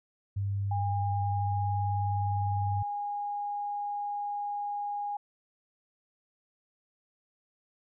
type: tone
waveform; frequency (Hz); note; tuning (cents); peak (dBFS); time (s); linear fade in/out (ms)
sine; 99.5; G2; +26; -28; 0.36-2.83; 10
type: tone with pitch glide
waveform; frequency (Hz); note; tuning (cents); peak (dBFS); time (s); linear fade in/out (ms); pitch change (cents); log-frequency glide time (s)
sine; 810 to 819.9; G#5 to G#5; -43 to -22; -31; 0.71-5.17; 5; +21; 1.19-1.69
effects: none

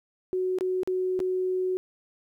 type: tone with dropouts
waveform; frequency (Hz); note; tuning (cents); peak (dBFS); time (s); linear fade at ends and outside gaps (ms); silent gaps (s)
sine; 370; F#4; 0; -24; 0.33-1.77; 0; 0.586-0.609 / 0.833-0.875 / 1.192-1.202
effects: 11-bit

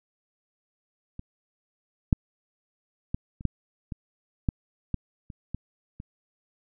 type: clicks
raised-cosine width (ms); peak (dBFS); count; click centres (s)
5; -25 / -6 / -15 / -28 / -10 / -21 / -11 / -14 / -28 / -19 / -26; 11; 1.194 / 2.128 / 3.145 / 3.409 / 3.453 / 3.922 / 4.488 / 4.943 / 5.302 / 5.546 / 6.001
effects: none

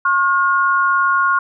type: tone pair together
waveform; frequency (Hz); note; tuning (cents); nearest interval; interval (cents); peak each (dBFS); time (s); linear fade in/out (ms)
sine; 1088 / 1425.2; C#6 / F6; -33 / +35; perfect fourth; 468; -15; 0.05-1.39; 5
effects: none

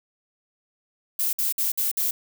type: noise bursts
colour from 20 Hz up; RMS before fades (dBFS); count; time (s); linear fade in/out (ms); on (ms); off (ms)
violet; -24; 5; 1.19-2.11; 5; 140; 55
effects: none

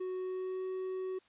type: tone with pitch glide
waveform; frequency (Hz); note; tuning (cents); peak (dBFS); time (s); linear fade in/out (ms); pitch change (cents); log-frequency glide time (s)
triangle; 370 to 374.3; F#4 to F#4; 0 to +20; -33; 0-1.19; 10; +20; 0.15-0.65
effects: white hiss -67 dBFS RMS until 1.28 s + resampled to 8000 Hz

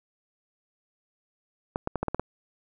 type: clicks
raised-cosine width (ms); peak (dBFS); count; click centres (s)
1; -13; 7; 1.759 / 1.874 / 1.957 / 2.03 / 2.083 / 2.146 / 2.196
effects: none

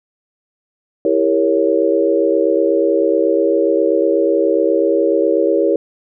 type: chord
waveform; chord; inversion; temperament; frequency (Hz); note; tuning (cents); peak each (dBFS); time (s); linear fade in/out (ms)
sine; E diminished seventh; none; equal with one note detuned; 329.6 / 398.6 / 466.2 / 554.4; E4 / G4 / Bb4 / Db5; 0 / +29 / 0 / 0; -17; 1.05-5.76; 2
effects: none

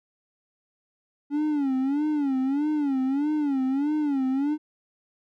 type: tone with vibrato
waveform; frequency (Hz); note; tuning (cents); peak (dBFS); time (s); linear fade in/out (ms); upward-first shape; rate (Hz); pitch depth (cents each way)
triangle; 282; C#4; +30; -20; 1.3-4.58; 50; sine; 1.6; 140
effects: none

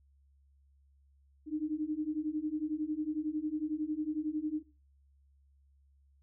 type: beating tone pair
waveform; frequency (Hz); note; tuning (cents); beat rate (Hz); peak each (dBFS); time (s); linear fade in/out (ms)
sine; 300 / 311; D4 / D#4; +37 / -1; 11; -35 / -35; 1.46-4.63; 50
effects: noise-tail reverb RT60 0.3 s tail -18 dB re dry + added 69 Hz sine -63 dBFS peak until 6.22 s

